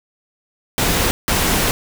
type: noise bursts at uneven times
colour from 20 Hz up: pink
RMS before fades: -17 dBFS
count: 2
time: 0.78-1.11 / 1.28-1.71 s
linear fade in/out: 0 ms
effects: none